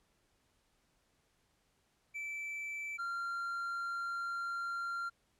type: tone pair in turn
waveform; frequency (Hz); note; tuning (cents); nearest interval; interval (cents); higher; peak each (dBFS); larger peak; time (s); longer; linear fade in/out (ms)
triangle; 2321 / 1382.7; D7 / F6; -21 / -18; major sixth; 897; first; -37 / -34; second; 2.14-2.98 / 2.98-5.1; second; 20
effects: pink hiss -75 dBFS RMS until 5.39 s + low-pass 11000 Hz 12 dB/octave